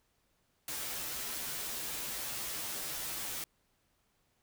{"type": "noise with comb filter", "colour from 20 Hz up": "white", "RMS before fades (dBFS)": -39, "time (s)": [0.68, 3.44], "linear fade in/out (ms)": 2, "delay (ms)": 11, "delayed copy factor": -1, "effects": ["pink hiss -75 dBFS RMS until 4.42 s"]}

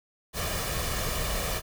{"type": "noise with comb filter", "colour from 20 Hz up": "pink", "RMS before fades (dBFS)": -30, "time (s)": [0.33, 1.62], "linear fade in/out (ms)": 50, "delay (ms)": 1.7, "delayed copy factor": 0.55, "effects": []}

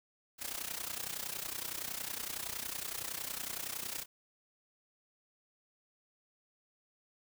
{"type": "noise with amplitude modulation", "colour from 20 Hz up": "white", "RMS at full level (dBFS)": -37, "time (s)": [0.38, 4.06], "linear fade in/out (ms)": 50, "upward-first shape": "sine", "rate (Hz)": 30.8, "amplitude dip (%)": 80, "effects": []}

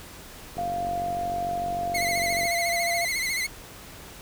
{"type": "click train", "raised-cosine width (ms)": 2, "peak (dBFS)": -24, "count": 89, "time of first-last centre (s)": [0.57, 2.454], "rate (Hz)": 46.7}
{"type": "tone with pitch glide", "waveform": "sine", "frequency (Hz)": [698.5, 686.9], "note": ["F5", "F5"], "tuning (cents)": [0, -29], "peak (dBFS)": -26, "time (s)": [0.58, 3.05], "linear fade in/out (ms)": 2, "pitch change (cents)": -29, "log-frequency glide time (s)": [1.78, 2.28]}
{"type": "tone with vibrato", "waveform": "sawtooth", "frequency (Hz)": 2100, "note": "C7", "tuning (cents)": 6, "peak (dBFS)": -22, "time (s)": [1.94, 3.47], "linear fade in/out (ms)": 10, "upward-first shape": "sine", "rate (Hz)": 14, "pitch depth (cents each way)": 82}
{"effects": ["pink hiss -44 dBFS RMS until 4.21 s"]}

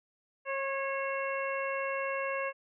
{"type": "harmonic tone with a mistuned harmonic", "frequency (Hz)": 544, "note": "C#5", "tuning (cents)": -33, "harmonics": [1, 2, 3, 4, 5], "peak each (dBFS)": [-34, -37, -39, -40, -41], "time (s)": [0.45, 2.53], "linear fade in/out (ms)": 50, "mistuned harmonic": 3, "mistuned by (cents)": 21, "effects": []}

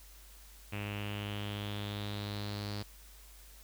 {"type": "tone with low-pass filter sweep", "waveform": "sawtooth", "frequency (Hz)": 102.9, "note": "G#2", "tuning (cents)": -16, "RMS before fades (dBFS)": -39, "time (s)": [0.72, 2.83], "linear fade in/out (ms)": 10, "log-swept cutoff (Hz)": [2600, 4600], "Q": 5.7, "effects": ["added 50 Hz sine -54 dBFS peak until 3.63 s", "white hiss -58 dBFS RMS until 3.63 s"]}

